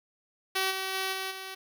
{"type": "tone with level steps", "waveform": "5% pulse", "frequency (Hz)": 381.1, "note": "G4", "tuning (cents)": -49, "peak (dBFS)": [-15, -20, -18, -21, -27], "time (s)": [0.55, 1.55], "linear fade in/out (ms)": 10, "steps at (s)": [0.7, 0.93, 1.12, 1.3], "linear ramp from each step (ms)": 20, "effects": []}